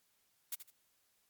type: noise with echo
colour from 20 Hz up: blue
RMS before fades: -38 dBFS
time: 0.52-0.55 s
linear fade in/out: 5 ms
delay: 77 ms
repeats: 2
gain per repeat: -11 dB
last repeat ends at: 0.704 s
effects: white hiss -75 dBFS RMS until 1.29 s + MP3 96 kbps